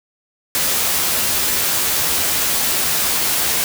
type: noise with comb filter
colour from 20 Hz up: white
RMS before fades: -18 dBFS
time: 0.55-3.64 s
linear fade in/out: 0 ms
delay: 13 ms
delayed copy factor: +0.5
effects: none